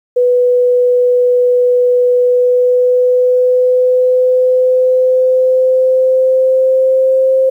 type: tone with pitch glide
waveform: sine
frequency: 493.9 to 526.3 Hz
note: B4 to C5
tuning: 0 to +10 cents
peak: -7 dBFS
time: 0.16-7.5 s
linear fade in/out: 10 ms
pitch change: +110 cents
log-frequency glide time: 2.2-7.35 s
effects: 8-bit